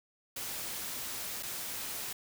white noise with dropouts, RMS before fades -39 dBFS, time 0.36-2.13 s, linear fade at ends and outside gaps 5 ms, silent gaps 1.427-1.431 s, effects none

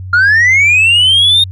sine linear sweep, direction up, 1386 to 3711 Hz, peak -3 dBFS, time 0.13-1.44 s, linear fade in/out 5 ms, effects tanh soft clip ceiling -4 dBFS + added 93 Hz sine -22 dBFS peak until 1.51 s

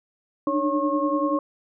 sine tone cluster, 293.9 / 304.2 / 556 / 1083 Hz, D4 / D#4 / C#5 / C#6, +1 / -39 / +5 / -41 cents, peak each -26 dBFS, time 0.47-1.39 s, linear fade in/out 2 ms, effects none

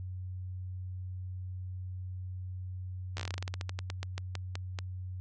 slowing click train, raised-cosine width 0.2 ms, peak -20 dBFS, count 22, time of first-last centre 3.17-4.788 s, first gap 12 ms, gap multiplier 1.16, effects added 92 Hz sine -37 dBFS peak until 5.2 s + resampled to 22050 Hz

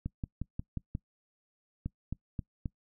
two click trains, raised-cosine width 5 ms, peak -22 / -22 dBFS, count 6 / 4, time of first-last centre 0.06-0.951 / 1.86-2.658 s, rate 5.61 / 3.76 Hz, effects noise-tail reverb RT60 0.1 s tail -23 dB re dry

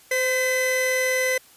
45% pulse tone pair together, 515 / 2020 Hz, C5 / B6, -28 / +39 cents, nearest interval 2 octaves, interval 2367 cents, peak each -23 dBFS, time 0.11-1.38 s, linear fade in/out 5 ms, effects white hiss -52 dBFS RMS until 1.56 s + resampled to 32000 Hz

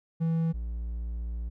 triangle tone pair in turn, 163.9 / 57.66 Hz, E3 / A#1, -10 / -18 cents, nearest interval octave + tritone, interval 1808 cents, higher first, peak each -22 / -29 dBFS, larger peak first, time 0.2-0.53 / 0.53-1.5 s, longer second, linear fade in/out 20 ms, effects none

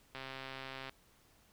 click train, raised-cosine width 0.3 ms, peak -28 dBFS, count 100, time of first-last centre 0.15-0.894 s, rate 133 Hz, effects pink hiss -67 dBFS RMS until 1.52 s

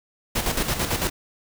pink noise with tremolo, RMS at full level -23 dBFS, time 0.35-1.1 s, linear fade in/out 10 ms, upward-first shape square, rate 9 Hz, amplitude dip 55%, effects none

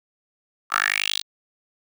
10% pulse tone with high-pass filter sweep, 50.6 Hz, G#1, 44 cents flat, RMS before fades -23 dBFS, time 0.7-1.23 s, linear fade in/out 50 ms, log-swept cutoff 1200 to 4200 Hz, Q 4.9, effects none

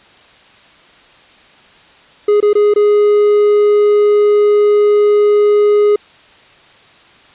triangle tone with dropouts, 415.3 Hz, G#4, in tune, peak -5 dBFS, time 2.28-5.96 s, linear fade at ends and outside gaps 5 ms, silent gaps 2.404-2.426 / 2.532-2.552 / 2.739-2.76 s, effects white hiss -44 dBFS RMS until 7.34 s + resampled to 8000 Hz

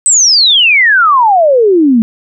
sine exponential sweep, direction down, 8270 to 216.6 Hz, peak -4 dBFS, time 0.06-2.02 s, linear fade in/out 0 ms, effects none

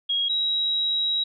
sine tone pair in turn, 3288 / 3848 Hz, G#7 / B7, -18 / -46 cents, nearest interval minor third, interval 272 cents, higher second, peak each -21 / -21 dBFS, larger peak neither, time 0.09-0.29 / 0.29-1.24 s, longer second, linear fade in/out 10 ms, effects none

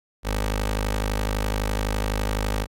15% pulse tone with notch filter, 51.91 Hz, G#1, in tune, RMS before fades -25 dBFS, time 0.23-2.67 s, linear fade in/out 50 ms, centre 140 Hz, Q 0.65, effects AAC 64 kbps

